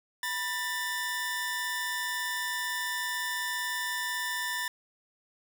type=tone pair together; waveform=sawtooth; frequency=978.4 / 1782 Hz; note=B5 / A6; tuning=-16 / +22 cents; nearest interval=minor seventh; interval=1038 cents; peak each=-33 / -28 dBFS; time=0.23-4.68 s; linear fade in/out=2 ms; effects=none